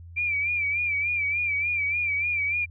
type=tone with vibrato; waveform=sine; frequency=2349 Hz; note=D7; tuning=in tune; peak=-23 dBFS; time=0.16-2.66 s; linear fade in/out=20 ms; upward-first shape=sine; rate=3.4 Hz; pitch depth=70 cents each way; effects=added 85 Hz sine -41 dBFS peak until 2.7 s